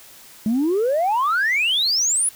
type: exponential sweep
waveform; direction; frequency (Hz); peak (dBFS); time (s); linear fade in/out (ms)
sine; up; 207.7 to 10548; -15; 0.46-2.29; 2
effects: tanh soft clip ceiling -14 dBFS + white hiss -45 dBFS RMS until 2.35 s